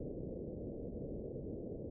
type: low-pass noise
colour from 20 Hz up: white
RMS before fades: -44 dBFS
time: 0-1.9 s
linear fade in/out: 5 ms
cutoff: 530 Hz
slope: 48 dB/octave
effects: none